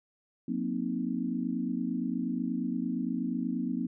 sine chord, C half-diminished seventh, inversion second, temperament equal with one note detuned, 180.56 / 233.1 / 261.6 / 311.1 Hz, Gb3 / Bb3 / C4 / Eb4, -42 / 0 / 0 / 0 cents, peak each -36 / -33 / -33 / -38 dBFS, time 0.48-3.87 s, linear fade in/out 5 ms, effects none

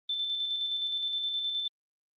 sine tone with tremolo, 3537 Hz, A7, 8 cents sharp, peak -28 dBFS, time 0.09-1.68 s, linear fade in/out 5 ms, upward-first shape square, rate 9.6 Hz, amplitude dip 30%, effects Opus 24 kbps

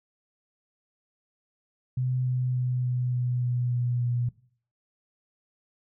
sine tone with pitch steps, 127.3 / 126.42 / 125.55 / 124.68 / 123.82 / 122.96 / 122.11 / 121.27 Hz, C3 / B2 / B2 / B2 / B2 / B2 / B2 / B2, -47 / +41 / +29 / +17 / +5 / -7 / -19 / -31 cents, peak -24 dBFS, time 1.97-4.29 s, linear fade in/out 5 ms, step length 290 ms, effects noise-tail reverb RT60 0.5 s tail -19 dB re dry

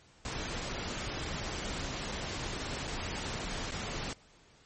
pink noise with dropouts, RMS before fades -37 dBFS, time 0.25-4.13 s, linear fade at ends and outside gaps 1 ms, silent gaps 2.118-2.122 / 2.872-2.876 / 3.709-3.719 s, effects pink hiss -61 dBFS RMS until 4.65 s + MP3 32 kbps

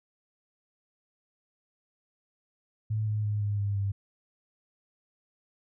sine tone with pitch steps, 108.3 / 106.44 / 104.61 / 102.81 / 101.05 / 99.31 Hz, A2 / G#2 / G#2 / G#2 / G#2 / G2, -27 / +43 / +13 / -17 / -47 / +23 cents, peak -26 dBFS, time 2.9-3.92 s, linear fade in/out 10 ms, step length 170 ms, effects none

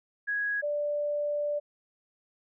sine tone pair in turn, 1661.2 / 587.3 Hz, G#6 / D5, 0 / 0 cents, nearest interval octave + tritone, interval 1800 cents, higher first, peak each -27 dBFS, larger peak neither, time 0.27-0.62 / 0.62-1.6 s, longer second, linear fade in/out 20 ms, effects none

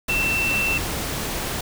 sine tone in noise, 2683 Hz, E7, 30 cents sharp, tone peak -20 dBFS, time 0.09-0.78 s, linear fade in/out 5 ms, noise pink, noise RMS -27 dBFS, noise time 0.08-1.61 s, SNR +4 dB, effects none

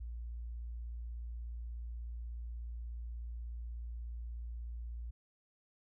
sine tone, 58.27 Hz, A#1, in tune, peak -40 dBFS, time 0-5.11 s, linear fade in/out 10 ms, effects none

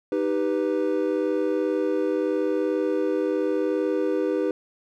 triangle chord, Eb augmented, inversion none, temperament equal, 311.1 / 392 / 493.9 Hz, Eb4 / G4 / B4, 0 / 0 / 0 cents, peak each -24 dBFS, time 0.12-4.51 s, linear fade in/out 2 ms, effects none

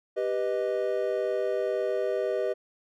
triangle chord, G augmented, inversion none, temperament equal, 392 / 493.9 / 622.3 Hz, G4 / B4 / D#5, 0 / 0 / 0 cents, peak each -28 dBFS, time 0.16-2.54 s, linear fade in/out 20 ms, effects none

